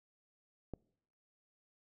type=click; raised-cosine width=2 ms; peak=-28 dBFS; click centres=0.737 s; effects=noise-tail reverb RT60 0.7 s tail -25 dB re dry